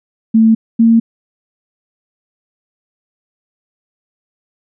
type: tone pair in turn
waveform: sine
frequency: 223.1 / 228.3 Hz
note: A3 / A#3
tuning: +24 / -36 cents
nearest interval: unison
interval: 40 cents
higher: second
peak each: -5 dBFS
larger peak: neither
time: 0.34-0.55 / 0.79-1 s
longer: neither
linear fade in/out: 10 ms
effects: none